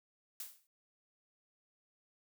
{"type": "noise with exponential decay", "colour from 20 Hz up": "blue", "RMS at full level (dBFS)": -41, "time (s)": [0.4, 0.67], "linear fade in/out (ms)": 1, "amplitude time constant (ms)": 58, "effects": []}